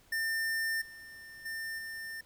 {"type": "tone with level steps", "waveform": "square", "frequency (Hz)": 1800, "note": "A6", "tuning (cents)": 39, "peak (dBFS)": [-31, -48, -37, -40], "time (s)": [0.12, 2.21], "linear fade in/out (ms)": 5, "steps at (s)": [0.81, 1.45, 1.78], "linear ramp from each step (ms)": 10, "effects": ["pink hiss -63 dBFS RMS until 2.25 s"]}